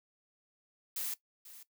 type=noise with echo; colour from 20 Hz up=blue; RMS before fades=-37 dBFS; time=0.96-1.14 s; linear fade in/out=5 ms; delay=490 ms; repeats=1; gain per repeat=-15 dB; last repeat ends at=1.63 s; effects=noise-tail reverb RT60 0.1 s tail -17 dB re dry